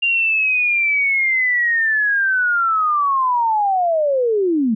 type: linear sweep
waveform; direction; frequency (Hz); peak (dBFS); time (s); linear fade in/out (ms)
sine; down; 2794 to 207.7; -14; 0.02-4.75; 10
effects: none

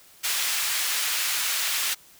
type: high-pass noise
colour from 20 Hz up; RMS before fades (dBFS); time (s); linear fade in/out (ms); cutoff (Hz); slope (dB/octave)
pink; -26; 0.23-1.95; 20; 1900; 12
effects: white hiss -53 dBFS RMS until 2.19 s

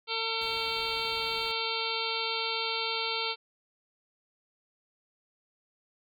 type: harmonic tone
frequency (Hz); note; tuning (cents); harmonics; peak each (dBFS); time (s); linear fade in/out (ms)
451.7; A4; +45; 1 / 2 / 3 / 5 / 6 / 7 / 8 / 9 / 10; -38 / -38 / -38 / -38 / -38 / -38 / -38 / -38 / -38; 0.07-3.36; 50
type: band-stop noise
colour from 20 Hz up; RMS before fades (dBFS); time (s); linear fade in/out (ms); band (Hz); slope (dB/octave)
pink; -50; 0.41-1.52; 5; 3900 to 6200; 96
effects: none

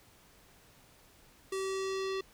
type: tone with low-pass filter sweep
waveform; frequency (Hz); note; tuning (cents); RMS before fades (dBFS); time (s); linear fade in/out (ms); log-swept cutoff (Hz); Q
square; 384.1; G4; -35; -35; 1.52-2.21; 5; 9800 to 4100; 1.6
effects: pink hiss -61 dBFS RMS until 2.33 s

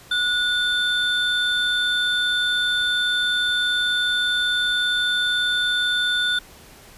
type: tone pair together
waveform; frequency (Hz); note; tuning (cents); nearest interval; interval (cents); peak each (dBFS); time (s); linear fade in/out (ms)
triangle; 1459 / 3545; F#6 / A7; -25 / +12; octave + minor third; 1537; -20; 0.11-6.39; 5
effects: pink hiss -46 dBFS RMS until 6.97 s + resampled to 32000 Hz

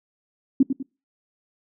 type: tone with echo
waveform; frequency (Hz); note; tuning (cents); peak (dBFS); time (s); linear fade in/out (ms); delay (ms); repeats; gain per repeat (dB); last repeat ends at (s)
sine; 268.3; C4; +44; -11; 0.6-0.63; 5; 99; 2; -8; 0.828
effects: noise-tail reverb RT60 0.3 s tail -24 dB re dry

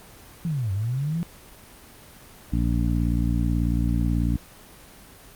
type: linear two-way sweep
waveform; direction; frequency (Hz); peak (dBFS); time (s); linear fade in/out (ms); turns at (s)
sine; down then up; 174.61 to 92.5 to 174.61; -23; 0.45-1.23; 0; 0.72
type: harmonic tone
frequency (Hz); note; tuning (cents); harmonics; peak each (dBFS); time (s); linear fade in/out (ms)
58.27; A#1; 0; 1 / 2 / 3 / 4 / 5; -23 / -26 / -28 / -29 / -30; 2.52-4.37; 10
effects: pink hiss -47 dBFS RMS until 5.35 s + Opus 24 kbps

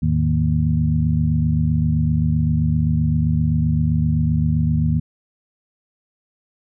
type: tone cluster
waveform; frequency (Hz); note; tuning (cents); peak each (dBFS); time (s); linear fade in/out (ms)
sine; 79.9 / 107.6 / 155.3 / 232.5; D#2 / A2 / D#3 / A#3; +47 / -38 / -3 / -4; -21 / -23 / -18 / -23; 0.02-5; 10
effects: none

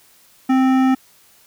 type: tone with hard clipping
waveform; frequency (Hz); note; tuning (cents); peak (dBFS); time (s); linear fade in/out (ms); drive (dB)
sine; 261.6; C4; 0; -14; 0.49-0.95; 10; 14
effects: white hiss -52 dBFS RMS until 1.46 s

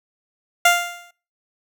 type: tone with exponential decay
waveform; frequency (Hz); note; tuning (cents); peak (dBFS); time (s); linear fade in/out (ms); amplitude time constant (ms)
15% pulse; 698.5; F5; 0; -3; 0.65-1.11; 5; 99
effects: noise-tail reverb RT60 0.4 s tail -23 dB re dry

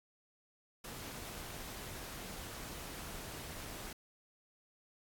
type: noise with amplitude modulation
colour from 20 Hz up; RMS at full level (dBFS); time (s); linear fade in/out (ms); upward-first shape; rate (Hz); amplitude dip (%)
pink; -45; 0.84-3.93; 5; sine; 236; 25
effects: AAC 64 kbps

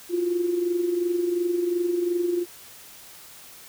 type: tone with amplitude modulation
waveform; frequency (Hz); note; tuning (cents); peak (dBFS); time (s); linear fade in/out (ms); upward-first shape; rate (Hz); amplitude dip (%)
sine; 350; F4; +4; -19; 0.09-2.46; 50; sine; 22.8; 55
effects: white hiss -46 dBFS RMS until 3.68 s

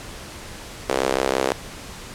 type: tone with high-pass filter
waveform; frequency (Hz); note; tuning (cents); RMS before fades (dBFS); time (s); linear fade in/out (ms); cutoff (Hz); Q
sawtooth; 66; C2; +16; -22; 0.89-1.52; 0; 460; 1.9
effects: pink hiss -37 dBFS RMS until 2.14 s + low-pass 10000 Hz 12 dB/octave

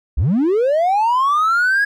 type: linear sweep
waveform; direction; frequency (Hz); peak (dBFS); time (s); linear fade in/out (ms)
triangle; up; 48.28 to 1676; -10; 0.17-1.85; 10
effects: tanh soft clip ceiling -8 dBFS

